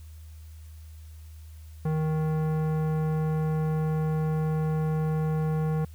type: tone with tanh clipping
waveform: sine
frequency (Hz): 156.4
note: D#3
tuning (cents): +9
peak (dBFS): -26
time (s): 1.85-5.85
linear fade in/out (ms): 5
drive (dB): 16
effects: added 78 Hz sine -42 dBFS peak until 5.94 s + white hiss -60 dBFS RMS until 5.94 s